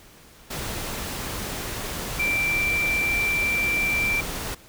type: tone in noise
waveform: sine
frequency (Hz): 2349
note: D7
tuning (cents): 0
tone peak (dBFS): -21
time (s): 2.19-4.21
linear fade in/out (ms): 10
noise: pink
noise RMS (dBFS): -31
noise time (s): 0.5-4.55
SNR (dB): +7
effects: pink hiss -50 dBFS RMS until 4.68 s